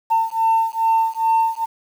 sine beating tone pair, 899 / 901.4 Hz, A5 / A5, +37 / +42 cents, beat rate 2.4 Hz, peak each -17 dBFS, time 0.1-1.66 s, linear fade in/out 20 ms, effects tanh soft clip ceiling -10 dBFS + 7-bit

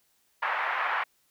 pink band-pass noise, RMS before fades -29 dBFS, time 0.42-1.04 s, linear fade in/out 10 ms, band 840 to 2100 Hz, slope 24 dB/octave, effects white hiss -69 dBFS RMS until 1.3 s

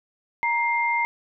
sine tone pair together, 938.1 / 2106 Hz, A#5 / C7, +11 / +11 cents, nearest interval octave + major second, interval 1400 cents, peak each -23 / -23 dBFS, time 0.43-1.05 s, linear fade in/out 0 ms, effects none

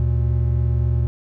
triangle tone pair together, 74.46 / 118.2 Hz, D2 / A#2, +24 / +24 cents, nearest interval minor sixth, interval 800 cents, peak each -17 / -17 dBFS, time 0-1.07 s, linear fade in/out 0 ms, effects none

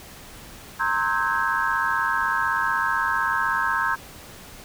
sine tone cluster, 925 / 1062 / 1296 / 1550 / 1646 Hz, A#5 / C6 / E6 / G6 / G#6, -14 / +25 / -30 / -20 / -16 cents, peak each -28 / -26 / -28 / -26 / -27 dBFS, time 0.79-3.96 s, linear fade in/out 20 ms, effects pink hiss -43 dBFS RMS until 4.64 s

